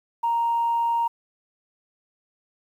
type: tone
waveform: sine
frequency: 932.3 Hz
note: A#5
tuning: in tune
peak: -19 dBFS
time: 0.23-1.08 s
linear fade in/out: 10 ms
effects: tanh soft clip ceiling -15 dBFS + 9-bit